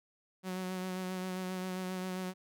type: tone with vibrato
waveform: sawtooth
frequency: 185 Hz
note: F#3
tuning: in tune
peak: -32 dBFS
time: 0.43-2.34 s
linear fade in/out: 50 ms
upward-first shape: sine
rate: 7.5 Hz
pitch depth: 21 cents each way
effects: none